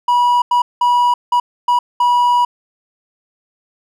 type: tone bursts at uneven times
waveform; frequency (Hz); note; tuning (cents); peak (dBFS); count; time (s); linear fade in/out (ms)
triangle; 972; B5; -28; -8; 6; 0.08-0.42 / 0.51-0.62 / 0.81-1.14 / 1.32-1.4 / 1.68-1.79 / 2-2.45; 5
effects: none